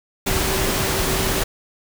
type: tone in noise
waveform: sine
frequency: 383.9 Hz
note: G4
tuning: 36 cents flat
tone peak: -27 dBFS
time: 0.26-1.44 s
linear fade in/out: 10 ms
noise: pink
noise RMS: -21 dBFS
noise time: 0.26-1.44 s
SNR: -9 dB
effects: none